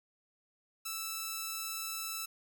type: tone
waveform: 5% pulse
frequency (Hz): 1318.5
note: E6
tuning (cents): 0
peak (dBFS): -25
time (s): 0.85-2.26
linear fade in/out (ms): 10
effects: none